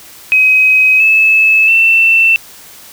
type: tone with pitch steps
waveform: sine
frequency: 2531 / 2604 / 2678 Hz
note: D#7 / E7 / E7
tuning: +29 / -22 / +27 cents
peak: -5 dBFS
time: 0.32-2.36 s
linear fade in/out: 0 ms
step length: 680 ms
effects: white hiss -36 dBFS RMS until 2.92 s